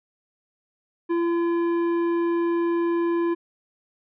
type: tone with tanh clipping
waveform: triangle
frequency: 340 Hz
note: F4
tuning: 46 cents flat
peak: -22 dBFS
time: 1.09-3.35 s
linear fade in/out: 20 ms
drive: 15 dB
effects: none